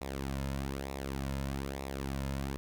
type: tone with flanger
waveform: sawtooth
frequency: 68.1 Hz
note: C#2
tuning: 30 cents flat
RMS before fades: -37 dBFS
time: 0.01-2.57 s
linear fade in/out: 0 ms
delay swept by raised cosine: 0.64 to 2.64 ms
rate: 1.1 Hz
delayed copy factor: -0.65
effects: none